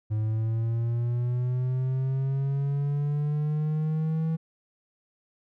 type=linear sweep; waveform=triangle; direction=up; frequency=107 to 162.2 Hz; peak=-22 dBFS; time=0.1-4.37 s; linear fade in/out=20 ms; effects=none